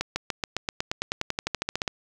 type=accelerating click train; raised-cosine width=0.2 ms; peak=-9 dBFS; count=20; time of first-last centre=0.01-1.878 s; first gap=150 ms; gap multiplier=0.95; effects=8-bit